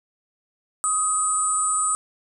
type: tone cluster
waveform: sine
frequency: 1255 / 7910 / 9000 Hz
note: D#6 / B8 / C#9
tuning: +15 / +2 / +25 cents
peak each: -24 dBFS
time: 0.84-1.95 s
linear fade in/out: 0 ms
effects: none